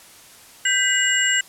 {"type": "tone cluster", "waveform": "sine", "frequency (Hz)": [1566, 1989, 2892, 7450], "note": ["G6", "B6", "F#7", "A#8"], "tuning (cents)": [-2, 12, -40, -2], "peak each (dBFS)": -22, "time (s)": [0.65, 1.41], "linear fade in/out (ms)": 5, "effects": ["white hiss -46 dBFS RMS until 1.48 s", "low-pass 12000 Hz 12 dB/octave"]}